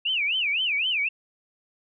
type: tone with vibrato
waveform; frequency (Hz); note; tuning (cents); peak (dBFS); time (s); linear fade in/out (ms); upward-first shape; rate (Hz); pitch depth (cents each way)
sine; 2637; E7; 0; -22; 0.05-1.09; 10; sine; 3.9; 280
effects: none